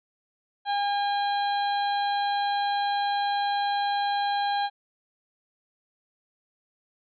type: harmonic tone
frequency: 810 Hz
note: G#5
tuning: 43 cents flat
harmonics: 1 / 2 / 3 / 4 / 5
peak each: -24 / -34 / -44 / -37 / -38 dBFS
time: 0.65-4.7 s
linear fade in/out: 50 ms
effects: none